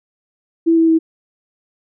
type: tone with pitch steps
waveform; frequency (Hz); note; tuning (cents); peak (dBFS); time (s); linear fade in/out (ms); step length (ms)
sine; 330.5 / 327.1 / 323.7; E4 / E4 / E4; +5 / -13 / -31; -9; 0.66-0.99; 20; 110
effects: none